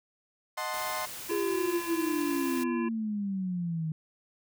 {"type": "chord", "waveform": "30% pulse", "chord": "D# diminished seventh", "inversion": "none", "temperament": "equal", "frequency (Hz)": [622.3, 740, 880, 1046.5], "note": ["D#5", "F#5", "A5", "C6"], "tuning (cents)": [0, 0, 0, 0], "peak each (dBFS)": [-36, -36, -37, -32], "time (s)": [0.57, 1.06], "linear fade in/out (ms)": 10}
{"type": "noise", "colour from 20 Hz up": "white", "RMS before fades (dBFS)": -41, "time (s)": [0.73, 2.64], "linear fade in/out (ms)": 10}
{"type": "harmonic tone", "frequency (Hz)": 340.1, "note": "F4", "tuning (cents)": -46, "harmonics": [1, 3, 5, 7, 8], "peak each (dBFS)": [-31, -38, -44, -47, -46], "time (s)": [1.29, 2.89], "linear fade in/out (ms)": 10}
{"type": "exponential sweep", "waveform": "sine", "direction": "down", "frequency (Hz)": [415.3, 155.56], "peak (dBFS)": -29, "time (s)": [1.31, 3.92], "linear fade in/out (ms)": 2}
{"effects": []}